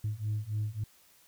sine beating tone pair, 104.6 / 108.2 Hz, G#2 / A2, +13 / -29 cents, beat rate 3.6 Hz, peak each -33 / -32 dBFS, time 0.04-0.84 s, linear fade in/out 5 ms, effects tanh soft clip ceiling -26 dBFS + white hiss -62 dBFS RMS until 1.27 s

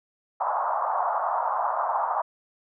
pink band-pass noise, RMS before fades -26 dBFS, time 0.4-2.22 s, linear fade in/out 10 ms, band 680 to 1200 Hz, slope 48 dB/octave, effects none

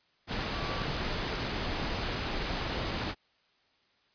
sine tone in noise, 1150 Hz, D6, 37 cents flat, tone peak -41 dBFS, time 0.53-0.86 s, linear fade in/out 50 ms, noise pink, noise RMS -33 dBFS, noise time 0.27-3.15 s, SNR -11 dB, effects white hiss -69 dBFS RMS until 4.14 s + resampled to 11025 Hz

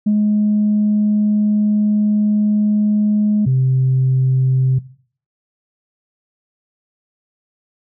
sine tone pair in turn, 210 / 130.58 Hz, G#3 / C3, +19 / -3 cents, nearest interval minor sixth, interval 822 cents, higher first, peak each -10 dBFS, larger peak neither, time 0.06-3.46 / 3.46-4.79 s, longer first, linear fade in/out 10 ms, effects noise-tail reverb RT60 0.5 s tail -18 dB re dry + tanh soft clip ceiling -8 dBFS

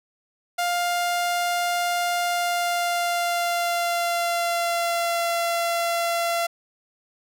sawtooth tone with pitch glide, 702 to 682 Hz, F5 to F5, +9 to -41 cents, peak -18 dBFS, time 0.58-6.47 s, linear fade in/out 10 ms, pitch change -50 cents, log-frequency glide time 2.22-5.3 s, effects none

